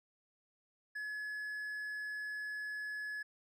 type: tone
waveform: triangle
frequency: 1700 Hz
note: G#6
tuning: 40 cents sharp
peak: -37 dBFS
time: 0.95-3.23 s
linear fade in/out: 10 ms
effects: none